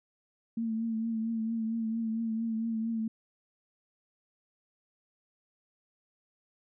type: tone with vibrato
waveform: sine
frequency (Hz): 225.3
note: A3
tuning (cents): +41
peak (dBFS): -29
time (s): 0.57-3.08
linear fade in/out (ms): 5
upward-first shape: triangle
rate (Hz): 4.4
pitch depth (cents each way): 43
effects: none